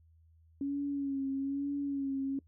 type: tone with vibrato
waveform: sine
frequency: 277.2 Hz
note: C#4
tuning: in tune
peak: -31 dBFS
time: 0.61-2.39 s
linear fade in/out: 2 ms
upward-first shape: sine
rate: 1.1 Hz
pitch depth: 42 cents each way
effects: noise-tail reverb RT60 0.1 s tail -22 dB re dry + added 81 Hz sine -60 dBFS peak until 2.47 s